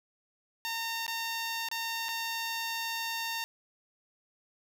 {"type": "tone with dropouts", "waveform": "10% pulse", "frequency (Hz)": 914, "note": "A#5", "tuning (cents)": -34, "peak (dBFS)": -24, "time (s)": [0.65, 3.44], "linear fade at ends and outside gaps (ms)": 0, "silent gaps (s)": [[1.065, 1.079], [1.687, 1.714], [2.085, 2.089]], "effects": []}